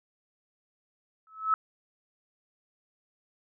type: tone with exponential growth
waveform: sine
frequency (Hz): 1298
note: E6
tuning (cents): -27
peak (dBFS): -18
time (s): 1.27-1.54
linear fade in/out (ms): 1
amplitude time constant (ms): 57
effects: none